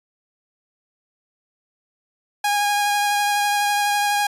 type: tone with vibrato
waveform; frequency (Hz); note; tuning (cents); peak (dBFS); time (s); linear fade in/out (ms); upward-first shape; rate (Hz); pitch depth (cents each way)
sawtooth; 820; G#5; -22; -14; 2.44-4.27; 5; sine; 12; 12
effects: resampled to 32000 Hz